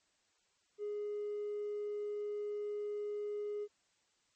sine tone with hard clipping, 415.3 Hz, G#4, in tune, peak -37 dBFS, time 0.78-3.68 s, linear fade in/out 50 ms, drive 1 dB, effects white hiss -75 dBFS RMS until 4.35 s + MP3 32 kbps

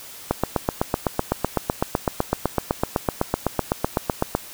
click train, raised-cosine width 1 ms, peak -4 dBFS, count 33, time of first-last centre 0.31-4.35 s, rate 7.92 Hz, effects white hiss -40 dBFS RMS until 4.53 s

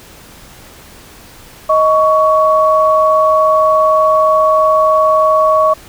sine tone pair together, 627 / 1119.2 Hz, D#5 / C#6, +13 / +16 cents, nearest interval minor seventh, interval 1003 cents, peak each -10 dBFS, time 1.69-5.74 s, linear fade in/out 10 ms, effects pink hiss -38 dBFS RMS until 5.88 s

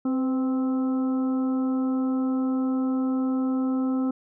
harmonic tone with a mistuned harmonic, 261.6 Hz, C4, in tune, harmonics 1 / 2 / 3 / 4 / 5, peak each -22 / -36 / -41 / -45 / -40 dBFS, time 0.05-4.11 s, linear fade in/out 5 ms, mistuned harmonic 2, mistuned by -45 cents, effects none

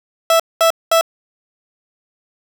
30% pulse tone bursts, 659.3 Hz, E5, in tune, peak -7 dBFS, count 3, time 0.3-1.011 s, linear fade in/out 2 ms, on 97 ms, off 210 ms, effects none

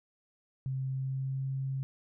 sine tone with pitch glide, 132.5 to 134.27 Hz, C3 to C3, +22 to +45 cents, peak -31 dBFS, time 0.66-1.83 s, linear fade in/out 0 ms, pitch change +23 cents, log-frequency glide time 0.88-1.47 s, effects none

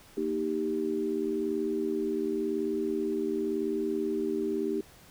sine chord, Eb major, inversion second, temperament equal, 233.1 / 311.1 / 392 Hz, Bb3 / Eb4 / G4, 0 / 0 / 0 cents, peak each -35 / -32 / -30 dBFS, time 0.17-4.81 s, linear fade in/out 5 ms, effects pink hiss -55 dBFS RMS until 5.1 s

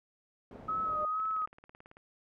white low-pass noise, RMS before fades -49 dBFS, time 0.51-1.04 s, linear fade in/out 2 ms, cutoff 500 Hz, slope 12 dB/octave
sine tone with vibrato, 1270 Hz, D#6, 35 cents sharp, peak -30 dBFS, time 0.68-1.46 s, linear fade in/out 10 ms, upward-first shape sine, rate 2.1 Hz, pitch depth 38 cents each way
sine tone with exponential growth, 606 Hz, D#5, 46 cents flat, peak -33 dBFS, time 0.68-1.05 s, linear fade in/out 1 ms, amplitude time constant 79 ms
click train, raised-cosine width 0.5 ms, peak -38 dBFS, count 15, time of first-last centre 1.2-1.969 s, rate 18.2 Hz
effects none

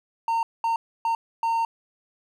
triangle tone bursts at uneven times, 915 Hz, A#5, 32 cents flat, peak -19 dBFS, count 4, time 0.28-0.43 / 0.64-0.76 / 1.05-1.15 / 1.43-1.65 s, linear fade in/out 2 ms, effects none

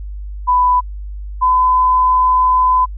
sine tone pair in turn, 996 / 1011.7 Hz, B5 / B5, +14 / +41 cents, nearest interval unison, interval 27 cents, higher second, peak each -9 dBFS, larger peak neither, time 0.47-0.81 / 1.41-2.86 s, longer second, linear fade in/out 20 ms, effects added 50 Hz sine -24 dBFS peak until 2.97 s

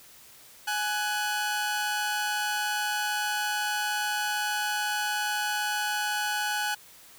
sawtooth tone pair together, 836 / 1489.6 Hz, G#5 / F#6, +11 / +11 cents, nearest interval minor seventh, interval 1000 cents, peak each -26 dBFS, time 0.67-6.75 s, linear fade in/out 10 ms, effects white hiss -52 dBFS RMS until 7.18 s

